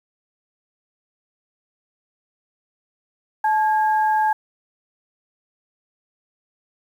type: tone pair together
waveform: sine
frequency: 863 / 1628.1 Hz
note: A5 / G#6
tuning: -34 / -35 cents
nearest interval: major seventh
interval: 1099 cents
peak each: -16 / -26 dBFS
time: 3.44-4.33 s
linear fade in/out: 5 ms
effects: 8-bit